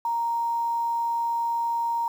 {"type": "tone with quantisation", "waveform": "sine", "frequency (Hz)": 932.3, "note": "A#5", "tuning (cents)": 0, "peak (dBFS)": -23, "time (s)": [0.05, 2.08], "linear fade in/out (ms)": 2, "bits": 8, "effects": []}